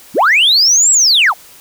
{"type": "linear two-way sweep", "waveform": "sine", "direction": "up then down", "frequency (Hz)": [138.59, 7800, 602], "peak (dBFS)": -5, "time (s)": [0.14, 1.34], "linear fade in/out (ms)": 50, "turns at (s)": 0.91, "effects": ["tanh soft clip ceiling -4 dBFS", "white hiss -40 dBFS RMS until 1.6 s"]}